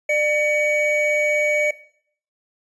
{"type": "tone pair together", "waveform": "triangle", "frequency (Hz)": [598, 2258], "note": ["D5", "C#7"], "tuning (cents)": [31, 31], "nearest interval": "octave + major seventh", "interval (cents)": 2300, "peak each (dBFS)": -18, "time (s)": [0.09, 1.71], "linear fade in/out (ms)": 5, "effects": ["noise-tail reverb RT60 0.6 s tail -18 dB re dry", "resampled to 24000 Hz"]}